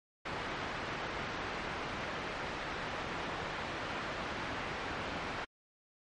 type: low-pass noise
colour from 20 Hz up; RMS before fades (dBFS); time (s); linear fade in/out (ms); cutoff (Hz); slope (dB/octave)
white; -39; 0.25-5.45; 10; 1800; 12
effects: low-pass 6000 Hz 12 dB/octave + MP3 48 kbps